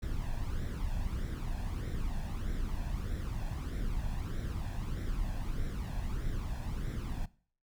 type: noise with flanger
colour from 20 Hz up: brown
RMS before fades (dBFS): -35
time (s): 0.02-7.26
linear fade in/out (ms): 10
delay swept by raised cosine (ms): 0.53 to 1.2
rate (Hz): 1.6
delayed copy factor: +0.6
effects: noise-tail reverb RT60 0.5 s tail -21 dB re dry